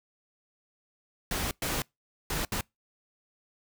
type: noise bursts at uneven times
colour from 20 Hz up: pink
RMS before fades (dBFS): -31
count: 4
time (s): 1.31-1.51 / 1.62-1.82 / 2.3-2.45 / 2.52-2.61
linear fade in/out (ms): 2
effects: noise-tail reverb RT60 0.2 s tail -26 dB re dry